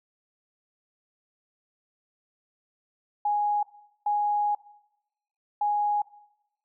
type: tone bursts at uneven times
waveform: sine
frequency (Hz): 829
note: G#5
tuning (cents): -3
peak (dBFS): -22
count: 3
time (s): 3.25-3.63 / 4.06-4.55 / 5.61-6.02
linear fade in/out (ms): 5
effects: noise-tail reverb RT60 0.9 s tail -19 dB re dry